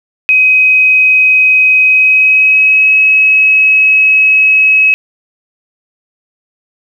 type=tone with pitch glide; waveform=sine; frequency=2525 to 2562 Hz; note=D#7 to E7; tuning=+25 to -50 cents; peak=-4 dBFS; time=0.29-4.94 s; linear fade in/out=0 ms; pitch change=+25 cents; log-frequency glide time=1.85-2.95 s; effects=7-bit